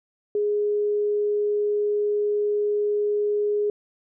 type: tone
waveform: sine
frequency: 415.3 Hz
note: G#4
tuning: in tune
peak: -20 dBFS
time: 0.35-3.7 s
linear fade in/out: 2 ms
effects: none